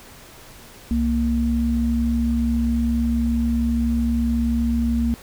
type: tone pair together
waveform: sine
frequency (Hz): 65.41 / 233.1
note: C2 / A#3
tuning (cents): 0 / 0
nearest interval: octave + minor seventh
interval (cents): 2200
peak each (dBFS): -22 / -19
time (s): 0.91-5.14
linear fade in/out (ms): 0
effects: pink hiss -44 dBFS RMS until 5.22 s